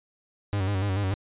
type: tone with vibrato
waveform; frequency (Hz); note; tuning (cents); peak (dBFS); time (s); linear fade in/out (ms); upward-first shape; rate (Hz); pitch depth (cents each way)
45% pulse; 98; G2; 0; -24; 0.53-1.14; 0; square; 6.9; 64
effects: resampled to 8000 Hz